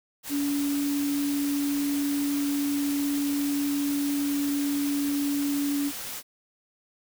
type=tone in noise; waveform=sine; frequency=285.2 Hz; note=C#4; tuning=49 cents sharp; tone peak=-24 dBFS; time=0.29-5.92 s; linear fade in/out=50 ms; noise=white; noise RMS=-36 dBFS; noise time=0.23-6.23 s; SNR=+9 dB; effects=none